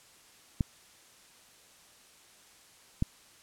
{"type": "clicks", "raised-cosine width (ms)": 5, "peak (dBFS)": -14, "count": 2, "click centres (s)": [0.608, 3.024], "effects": ["white hiss -58 dBFS RMS until 3.42 s", "low-pass 10000 Hz 12 dB/octave"]}